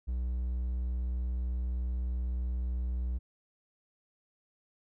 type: tone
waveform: triangle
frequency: 61.6 Hz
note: B1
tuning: 4 cents flat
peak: -28 dBFS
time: 0.07-3.19 s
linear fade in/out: 20 ms
effects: none